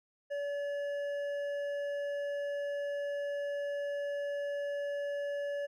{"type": "tone with hard clipping", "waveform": "sine", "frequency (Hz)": 572, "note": "D5", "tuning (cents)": -46, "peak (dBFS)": -35, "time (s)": [0.3, 5.67], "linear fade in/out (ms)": 20, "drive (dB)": 7, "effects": []}